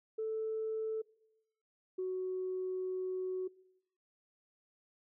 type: tone pair in turn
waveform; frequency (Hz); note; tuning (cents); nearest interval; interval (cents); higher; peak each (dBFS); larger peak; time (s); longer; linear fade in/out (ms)
sine; 440 / 371.4; A4 / F#4; 0 / +7; minor third; 293; first; -33 / -33; neither; 0.18-1.02 / 1.98-3.48; second; 10
effects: noise-tail reverb RT60 0.9 s tail -23 dB re dry + tanh soft clip ceiling -29 dBFS